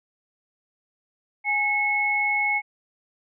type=tone pair together; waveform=sine; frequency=830.6 / 2188 Hz; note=G#5 / C#7; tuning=0 / -23 cents; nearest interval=octave + perfect fourth; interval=1677 cents; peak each=-27 / -21 dBFS; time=1.44-2.62 s; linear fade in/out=50 ms; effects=none